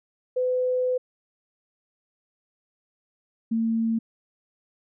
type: tone pair in turn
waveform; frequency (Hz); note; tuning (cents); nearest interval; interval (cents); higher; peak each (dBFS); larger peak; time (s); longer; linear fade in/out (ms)
sine; 505 / 226.3; B4 / A3; +39 / +49; octave + major second; 1390; first; -21; neither; 0.36-0.98 / 3.51-3.99; first; 10
effects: none